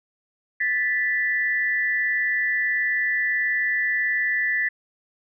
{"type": "tone pair together", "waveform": "sine", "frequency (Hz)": [1757, 1975.5], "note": ["A6", "B6"], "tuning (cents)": [-3, 0], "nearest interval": "major second", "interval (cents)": 203, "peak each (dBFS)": -23, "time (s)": [0.6, 4.69], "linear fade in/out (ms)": 10, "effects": []}